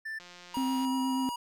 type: tone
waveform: triangle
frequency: 1770 Hz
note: A6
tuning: 10 cents sharp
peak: -33 dBFS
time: 0.05-0.19 s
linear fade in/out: 10 ms
type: click train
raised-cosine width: 0.2 ms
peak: -32 dBFS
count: 116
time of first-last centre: 0.2-0.85 s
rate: 177 Hz
type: tone with pitch glide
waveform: square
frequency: 955 to 961.1 Hz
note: A#5 to B5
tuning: +42 to -47 cents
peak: -34 dBFS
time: 0.54-1.36 s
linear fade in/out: 5 ms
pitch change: +11 cents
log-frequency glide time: 0.71-0.89 s
type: tone with vibrato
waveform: triangle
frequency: 261.6 Hz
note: C4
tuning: in tune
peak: -26 dBFS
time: 0.57-1.29 s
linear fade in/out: 0 ms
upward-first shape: sine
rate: 8.4 Hz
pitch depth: 16 cents each way
effects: none